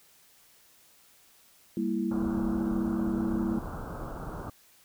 sine chord, E diminished, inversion first, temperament equal with one note detuned, 198.85 / 233.1 / 329.6 Hz, G3 / Bb3 / E4, +25 / 0 / 0 cents, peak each -31 dBFS, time 1.77-3.59 s, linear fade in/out 2 ms
pink low-pass noise, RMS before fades -38 dBFS, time 2.11-4.5 s, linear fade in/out 5 ms, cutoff 1500 Hz, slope 96 dB/octave
effects white hiss -60 dBFS RMS until 4.84 s

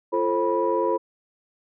sine tone cluster, 345.1 / 440.7 / 531 / 979 Hz, F4 / A4 / C5 / B5, -21 / +3 / +25 / -15 cents, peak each -25 dBFS, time 0.12-0.98 s, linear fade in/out 20 ms, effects tanh soft clip ceiling -10 dBFS

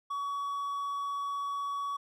triangle tone, 1129 Hz, C#6, 31 cents sharp, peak -30 dBFS, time 0.1-1.97 s, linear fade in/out 10 ms, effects none

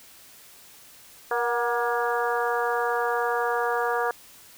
harmonic tone with a mistuned harmonic, 237.3 Hz, A#3, 31 cents sharp, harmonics 2 / 3 / 4 / 5 / 6 / 7, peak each -27 / -29 / -30 / -31 / -32 / -32 dBFS, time 1.31-4.11 s, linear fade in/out 2 ms, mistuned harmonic 3, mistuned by +44 cents, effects white hiss -50 dBFS RMS until 4.57 s

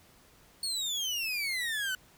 30% pulse exponential sweep, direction down, 4435 to 1480 Hz, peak -28 dBFS, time 0.63-1.95 s, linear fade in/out 2 ms, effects pink hiss -60 dBFS RMS until 2.17 s

